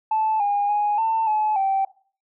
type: tone with pitch steps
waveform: sine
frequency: 873 / 814 / 830 / 895 / 856 / 777 Hz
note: A5 / G#5 / G#5 / A5 / A5 / G5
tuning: -14 / -35 / -1 / +29 / -48 / -16 cents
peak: -17 dBFS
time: 0.11-1.85 s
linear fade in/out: 5 ms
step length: 290 ms
effects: noise-tail reverb RT60 0.4 s tail -18 dB re dry + tanh soft clip ceiling -14 dBFS